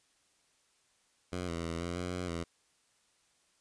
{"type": "tone with pitch steps", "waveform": "10% pulse", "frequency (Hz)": [90, 84.1, 83.3, 86.5, 89.5, 90.2, 84.4], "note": ["F#2", "E2", "E2", "F2", "F2", "F#2", "E2"], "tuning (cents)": [-47, 35, 19, -16, 43, -44, 41], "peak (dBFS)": -27, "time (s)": [1.32, 2.44], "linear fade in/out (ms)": 10, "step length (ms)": 160, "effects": ["white hiss -71 dBFS RMS until 3.6 s", "resampled to 22050 Hz"]}